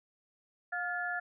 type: tone cluster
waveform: sine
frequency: 712 / 1411 / 1723 Hz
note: F5 / F6 / A6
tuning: +33 / +17 / -37 cents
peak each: -38 / -37 / -36 dBFS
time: 0.72-1.2 s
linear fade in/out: 10 ms
effects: none